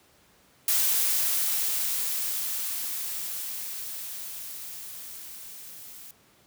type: noise with level ramp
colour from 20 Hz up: blue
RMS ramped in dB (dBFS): -23 to -45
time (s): 0.68-6.11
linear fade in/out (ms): 2
effects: pink hiss -60 dBFS RMS until 6.46 s + high-pass 80 Hz 12 dB/octave